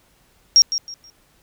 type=tone with echo; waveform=sine; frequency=5588 Hz; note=F8; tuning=in tune; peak=-7 dBFS; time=0.56-0.62 s; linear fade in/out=0 ms; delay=160 ms; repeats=3; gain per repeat=-12 dB; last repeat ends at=1.1 s; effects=pink hiss -58 dBFS RMS until 1.42 s